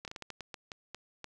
slowing click train, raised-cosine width 0.2 ms, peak -24 dBFS, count 11, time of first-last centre 0.05-1.243 s, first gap 28 ms, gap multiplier 1.3, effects none

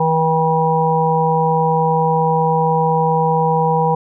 harmonic tone with a mistuned harmonic, 161.2 Hz, E3, 38 cents flat, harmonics 1 / 3 / 5 / 6, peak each -18 / -18 / -18 / -18 dBFS, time 0-3.95 s, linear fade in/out 5 ms, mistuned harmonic 5, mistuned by -19 cents, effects none

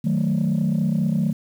sine chord, D# diminished, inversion none, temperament equal, 155.56 / 185 / 220 Hz, D#3 / F#3 / A3, 0 / 0 / 0 cents, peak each -21 dBFS, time 0.04-1.33 s, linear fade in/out 10 ms, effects tanh soft clip ceiling -14 dBFS + 8-bit

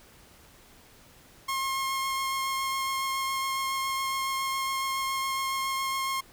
sawtooth tone with vibrato, 1073 Hz, C6, 43 cents sharp, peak -24 dBFS, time 1.48-6.21 s, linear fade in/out 10 ms, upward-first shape triangle, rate 7.2 Hz, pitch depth 12 cents each way, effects pink hiss -55 dBFS RMS until 6.32 s

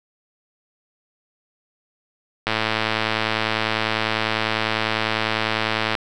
click train, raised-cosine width 0.3 ms, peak -4 dBFS, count 384, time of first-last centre 2.47-5.952 s, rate 110 Hz, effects none

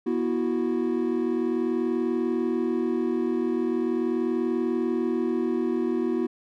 triangle chord, B suspended fourth, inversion none, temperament equal with one note detuned, 242.7 / 329.6 / 370 Hz, B3 / E4 / F#4, -30 / 0 / 0 cents, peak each -25 dBFS, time 0.06-6.27 s, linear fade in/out 10 ms, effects tanh soft clip ceiling -13 dBFS

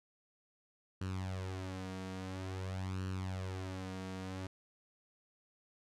sawtooth tone with flanger, 93.9 Hz, F#2, 26 cents sharp, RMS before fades -41 dBFS, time 1.01-4.47 s, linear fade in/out 5 ms, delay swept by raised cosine 0.69 to 4.39 ms, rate 0.49 Hz, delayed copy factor +0.7, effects low-pass 8000 Hz 12 dB/octave

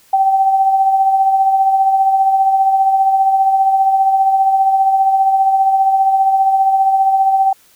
sine tone with tremolo, 774 Hz, G5, 22 cents flat, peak -7 dBFS, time 0.13-7.53 s, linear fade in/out 5 ms, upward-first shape triangle, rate 15 Hz, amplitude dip 50%, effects white hiss -50 dBFS RMS until 7.75 s

